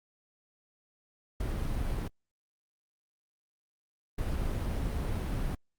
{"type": "noise bursts at uneven times", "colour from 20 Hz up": "brown", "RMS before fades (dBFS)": -32, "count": 2, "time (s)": [[1.4, 2.08], [4.18, 5.55]], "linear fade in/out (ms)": 5, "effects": ["Opus 48 kbps"]}